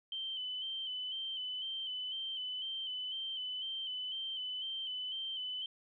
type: tone with vibrato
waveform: sine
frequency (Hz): 3071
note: G7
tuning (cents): -36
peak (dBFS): -37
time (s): 0.12-5.66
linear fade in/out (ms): 2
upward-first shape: square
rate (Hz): 2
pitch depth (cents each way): 35
effects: none